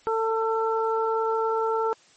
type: harmonic tone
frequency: 447.2 Hz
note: A4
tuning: 28 cents sharp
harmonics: 1 / 2 / 3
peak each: -24 / -27 / -29 dBFS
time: 0.07-1.93 s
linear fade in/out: 0 ms
effects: white hiss -57 dBFS RMS until 2.16 s + MP3 32 kbps